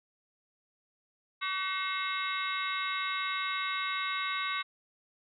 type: harmonic tone with a mistuned harmonic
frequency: 379.2 Hz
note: F#4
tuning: 43 cents sharp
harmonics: 3 / 4 / 5 / 6 / 7 / 8 / 9 / 10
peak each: -35 / -39 / -44 / -36 / -42 / -49 / -48 / -38 dBFS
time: 1.41-4.63 s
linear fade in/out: 20 ms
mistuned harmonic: 6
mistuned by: -96 cents
effects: none